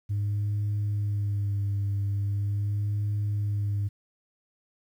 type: tone with vibrato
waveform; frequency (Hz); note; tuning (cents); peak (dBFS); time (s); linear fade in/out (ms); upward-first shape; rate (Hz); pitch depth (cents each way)
sine; 101.7; G#2; -36; -23; 0.09-3.89; 20; sine; 0.41; 31
effects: tanh soft clip ceiling -23 dBFS + 10-bit